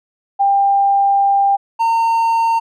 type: tone pair in turn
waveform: sine / triangle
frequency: 795 / 913.8 Hz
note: G5 / A#5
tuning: +24 / -35 cents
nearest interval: major second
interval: 241 cents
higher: second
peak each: -10 dBFS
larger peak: neither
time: 0.39-1.57 / 1.79-2.6 s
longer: first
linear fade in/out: 20 ms
effects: none